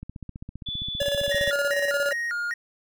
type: click train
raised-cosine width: 5 ms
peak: -24 dBFS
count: 23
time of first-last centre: 0.03-1.477 s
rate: 15.2 Hz
type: tone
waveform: sine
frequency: 3464 Hz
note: A7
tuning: 28 cents flat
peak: -29 dBFS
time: 0.66-1.52 s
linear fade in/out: 10 ms
type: tone with tremolo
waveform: square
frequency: 568 Hz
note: C#5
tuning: 42 cents sharp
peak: -23 dBFS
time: 1-2.13 s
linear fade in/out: 5 ms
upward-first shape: square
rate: 17 Hz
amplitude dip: 50%
type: tone with vibrato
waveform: triangle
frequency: 1631 Hz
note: G#6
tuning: 32 cents flat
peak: -24 dBFS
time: 1.31-2.54 s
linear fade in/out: 5 ms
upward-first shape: square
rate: 2.5 Hz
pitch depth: 240 cents each way
effects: none